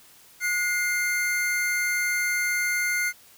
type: tone pair together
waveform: square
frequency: 1448.4 / 2100 Hz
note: F#6 / C7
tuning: -37 / +6 cents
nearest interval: tritone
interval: 643 cents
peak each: -29 / -25 dBFS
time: 0.4-3.13 s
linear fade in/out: 50 ms
effects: white hiss -53 dBFS RMS until 3.37 s